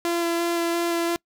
sawtooth tone with vibrato, 340 Hz, F4, 46 cents flat, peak -18 dBFS, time 0.05-1.16 s, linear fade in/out 0 ms, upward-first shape square, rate 2.9 Hz, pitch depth 9 cents each way, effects noise-tail reverb RT60 0.1 s tail -26 dB re dry

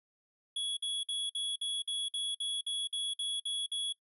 square tone bursts, 3361 Hz, G#7, 20 cents sharp, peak -33 dBFS, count 13, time 0.56-3.926 s, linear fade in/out 5 ms, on 210 ms, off 53 ms, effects noise-tail reverb RT60 0.1 s tail -22 dB re dry + resampled to 32000 Hz

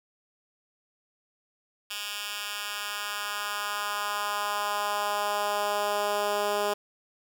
10% pulse tone with high-pass filter sweep, 205.8 Hz, G#3, 16 cents flat, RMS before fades -30 dBFS, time 1.9-6.74 s, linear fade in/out 10 ms, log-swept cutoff 2500 to 440 Hz, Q 1.4, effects 9-bit

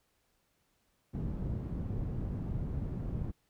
white low-pass noise, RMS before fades -36 dBFS, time 1.13-3.32 s, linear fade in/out 20 ms, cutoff 140 Hz, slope 12 dB/octave, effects pink hiss -75 dBFS RMS until 3.49 s

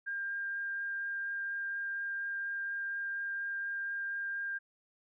sine tone with vibrato, 1601 Hz, G6, 36 cents sharp, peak -34 dBFS, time 0.06-4.59 s, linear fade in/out 20 ms, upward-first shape triangle, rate 4.2 Hz, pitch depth 8 cents each way, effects none

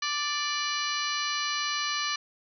harmonic tone, 587 Hz, D5, 1 cent flat, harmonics 2 / 3 / 4 / 5 / 6 / 7 / 8 / 9 / 10, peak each -33 / -35 / -36 / -36 / -44 / -34 / -38 / -45 / -38 dBFS, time 0.02-2.16 s, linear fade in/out 5 ms, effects none

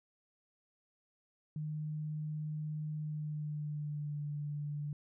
sine tone with pitch glide, 152.8 to 147 Hz, D#3 to D3, -31 to +2 cents, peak -36 dBFS, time 1.56-4.93 s, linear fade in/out 2 ms, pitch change -67 cents, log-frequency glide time 2.96-4.22 s, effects none

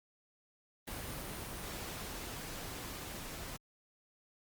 pink noise with level ramp, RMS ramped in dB -42 to -45 dBFS, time 0.87-3.57 s, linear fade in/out 10 ms, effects Opus 32 kbps

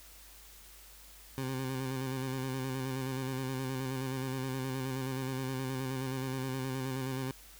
20% pulse tone with vibrato, 131.4 Hz, C3, 8 cents sharp, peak -29 dBFS, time 1.38-7.31 s, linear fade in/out 0 ms, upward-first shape square, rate 9.5 Hz, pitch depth 31 cents each way, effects added 50 Hz sine -57 dBFS peak until 7.59 s + white hiss -55 dBFS RMS until 7.59 s

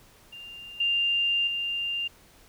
sine tone with level steps, 2794 Hz, F7, in tune, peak -40 / -22 / -27 dBFS, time 0.32-2.08 s, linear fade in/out 10 ms, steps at 0.8 / 1.47 s, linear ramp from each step 5 ms, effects pink hiss -56 dBFS RMS until 2.48 s

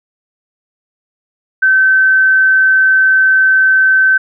sine tone, 1538 Hz, G6, 33 cents flat, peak -6 dBFS, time 1.62-4.18 s, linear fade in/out 10 ms, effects none

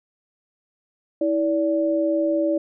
sine tone pair together, 324.4 / 578 Hz, E4 / D5, -28 / -28 cents, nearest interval minor seventh, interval 1000 cents, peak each -21 / -21 dBFS, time 1.21-2.58 s, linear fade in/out 5 ms, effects none

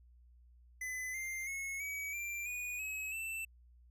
square tone with pitch steps, 2016 / 2098 / 2183 / 2272 / 2364 / 2461 / 2561 / 2665 Hz, B6 / C7 / C#7 / C#7 / D7 / D#7 / D#7 / E7, +35 / +4 / -27 / +42 / +11 / -20 / +49 / +18 cents, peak -39 dBFS, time 0.81-3.45 s, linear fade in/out 5 ms, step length 330 ms, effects added 60 Hz sine -59 dBFS peak until 3.9 s

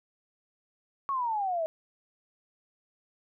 sine exponential sweep, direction down, 1125 to 626 Hz, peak -27 dBFS, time 1.09-1.66 s, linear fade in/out 0 ms, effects none

